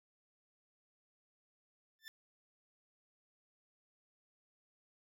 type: tone with exponential growth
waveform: 20% pulse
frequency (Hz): 1771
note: A6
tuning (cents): +11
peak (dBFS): -39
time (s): 1.99-2.08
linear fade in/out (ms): 0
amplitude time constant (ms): 19
effects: none